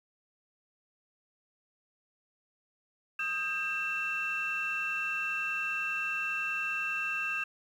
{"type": "tone cluster", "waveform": "sine", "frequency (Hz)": [1254, 1596, 2685], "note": ["D#6", "G6", "E7"], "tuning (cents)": [13, 31, 31], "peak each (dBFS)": [-38, -35, -31], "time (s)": [3.19, 7.44], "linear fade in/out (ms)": 5, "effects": ["tanh soft clip ceiling -24 dBFS", "10-bit"]}